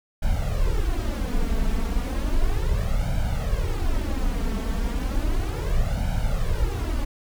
brown noise with flanger, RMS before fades -23 dBFS, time 0.22-7.05 s, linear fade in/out 10 ms, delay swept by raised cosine 1.3 to 4.5 ms, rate 0.34 Hz, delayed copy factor +0.8, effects none

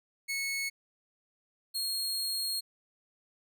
sawtooth tone pair in turn, 2200 / 4265 Hz, C#7 / C8, -14 / +32 cents, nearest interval major seventh, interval 1146 cents, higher second, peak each -28 dBFS, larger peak neither, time 0.28-0.7 / 1.74-2.61 s, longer second, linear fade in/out 20 ms, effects none

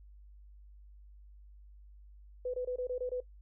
sine tone bursts, 499.9 Hz, B4, 21 cents sharp, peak -32 dBFS, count 7, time 2.45-3.204 s, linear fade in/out 5 ms, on 88 ms, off 23 ms, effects noise-tail reverb RT60 0.1 s tail -18 dB re dry + added 50 Hz sine -52 dBFS peak until 3.41 s

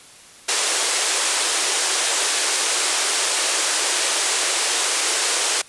white band-pass noise, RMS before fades -21 dBFS, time 0.48-5.62 s, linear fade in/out 10 ms, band 330 to 9900 Hz, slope 48 dB/octave, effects white hiss -45 dBFS RMS until 5.68 s + resampled to 24000 Hz

